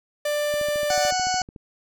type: tone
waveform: 45% pulse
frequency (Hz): 591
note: D5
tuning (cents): +11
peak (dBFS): -22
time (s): 0.25-1.11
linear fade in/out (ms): 5
type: click train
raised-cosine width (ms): 3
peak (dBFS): -27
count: 15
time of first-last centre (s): 0.54-1.562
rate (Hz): 13.7
type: harmonic tone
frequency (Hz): 740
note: F#5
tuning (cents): 0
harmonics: 1 / 2 / 3 / 4 / 6 / 7 / 8 / 9 / 10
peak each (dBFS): -23 / -31 / -37 / -37 / -31 / -34 / -33 / -35 / -37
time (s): 0.9-1.42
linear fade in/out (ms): 2
effects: none